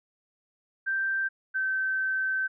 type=tone pair in turn; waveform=sine; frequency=1568 / 1542.8 Hz; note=G6 / G6; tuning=0 / -28 cents; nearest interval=unison; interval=28 cents; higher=first; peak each=-25 dBFS; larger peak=neither; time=0.86-1.29 / 1.54-2.48 s; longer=second; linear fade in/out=20 ms; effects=none